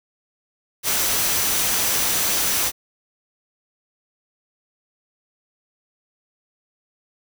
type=tone in noise; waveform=sine; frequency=5930 Hz; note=F#8; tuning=3 cents sharp; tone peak=-30 dBFS; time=0.83-2.72 s; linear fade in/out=50 ms; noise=white; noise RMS=-21 dBFS; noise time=0.83-2.72 s; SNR=-12 dB; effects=none